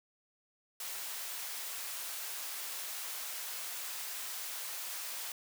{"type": "high-pass noise", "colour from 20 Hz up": "white", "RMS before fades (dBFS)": -41, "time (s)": [0.8, 5.32], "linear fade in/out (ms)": 2, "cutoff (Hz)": 650, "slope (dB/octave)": 12, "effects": []}